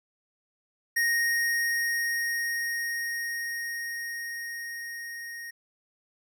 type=tone with level ramp; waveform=square; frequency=1864.7 Hz; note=A#6; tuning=in tune; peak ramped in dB=-23 to -38 dBFS; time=0.96-5.51 s; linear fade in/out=10 ms; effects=none